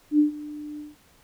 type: tone with ADSR envelope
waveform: sine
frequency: 298.2 Hz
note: D4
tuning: 27 cents sharp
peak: -13 dBFS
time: 0.11-0.96 s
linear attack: 80 ms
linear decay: 120 ms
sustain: -20 dB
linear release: 170 ms
effects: pink hiss -58 dBFS RMS until 1.23 s